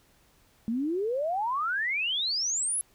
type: exponential sweep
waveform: sine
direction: up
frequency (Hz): 216.7 to 11140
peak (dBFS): -26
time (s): 0.68-2.81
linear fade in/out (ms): 0
effects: pink hiss -63 dBFS RMS until 2.94 s